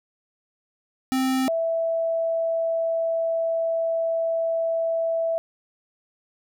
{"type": "tone pair in turn", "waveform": ["square", "sine"], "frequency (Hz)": [261.6, 659.2], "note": ["C4", "E5"], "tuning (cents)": [0, 0], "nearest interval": "octave + major third", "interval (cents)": 1600, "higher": "second", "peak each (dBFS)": -21, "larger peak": "neither", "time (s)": [[1.12, 1.48], [1.48, 5.38]], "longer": "second", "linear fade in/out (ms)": 0, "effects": []}